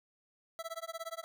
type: tone with tremolo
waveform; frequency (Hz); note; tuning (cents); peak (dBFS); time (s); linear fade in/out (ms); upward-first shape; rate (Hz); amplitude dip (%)
25% pulse; 659.3; E5; 0; -33; 0.59-1.24; 0; sine; 17; 100
effects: none